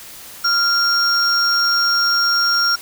triangle tone pair together, 1390 / 5560 Hz, F6 / F8, -9 / -9 cents, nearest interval 2 octaves, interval 2400 cents, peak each -15 dBFS, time 0.44-2.76 s, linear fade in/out 10 ms, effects white hiss -37 dBFS RMS until 2.81 s

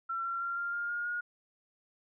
sine tone with pitch steps, 1354 / 1367.4 / 1380.9 / 1394.5 / 1408.2 / 1422.1 / 1436.2 Hz, E6 / F6 / F6 / F6 / F6 / F6 / F6, +46 / -37 / -20 / -3 / +14 / +31 / +48 cents, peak -32 dBFS, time 0.09-1.21 s, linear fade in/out 10 ms, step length 160 ms, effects none

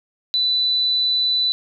sine tone, 3985 Hz, B7, 15 cents sharp, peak -16 dBFS, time 0.34-1.52 s, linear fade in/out 0 ms, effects none

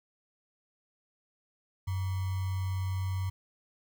sine tone with sample-and-hold, 94.2 Hz, F#2, 32 cents sharp, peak -29 dBFS, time 1.87-3.3 s, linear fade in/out 10 ms, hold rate 1050 Hz, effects none

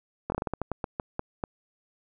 slowing click train, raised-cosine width 1 ms, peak -15 dBFS, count 13, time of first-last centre 0.3-1.438 s, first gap 21 ms, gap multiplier 1.25, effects none

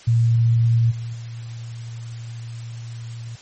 sine tone with level steps, 116 Hz, A#2, 8 cents flat, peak -13 / -26 / -30 dBFS, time 0.07-3.36 s, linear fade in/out 10 ms, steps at 0.9 / 1.13 s, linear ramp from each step 20 ms, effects white hiss -45 dBFS RMS until 3.41 s + MP3 32 kbps

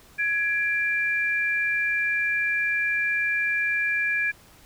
sine tone pair together, 1670 / 2362 Hz, G#6 / D7, +9 / +9 cents, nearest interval tritone, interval 600 cents, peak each -24 / -25 dBFS, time 0.18-4.32 s, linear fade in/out 20 ms, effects pink hiss -53 dBFS RMS until 4.65 s

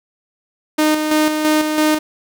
sawtooth tone with tremolo, 307.2 Hz, D#4, 22 cents flat, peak -8 dBFS, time 0.78-1.99 s, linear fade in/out 10 ms, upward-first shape square, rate 3 Hz, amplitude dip 45%, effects none

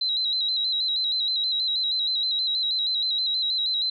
sine tone with vibrato, 3960 Hz, B7, 4 cents sharp, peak -22 dBFS, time 0.01-3.9 s, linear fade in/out 5 ms, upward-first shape square, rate 6.3 Hz, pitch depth 48 cents each way, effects none

